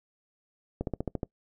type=slowing click train; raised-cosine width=2 ms; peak=-17 dBFS; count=7; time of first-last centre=0.81-1.232 s; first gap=62 ms; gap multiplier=1.05; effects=noise-tail reverb RT60 0.1 s tail -23 dB re dry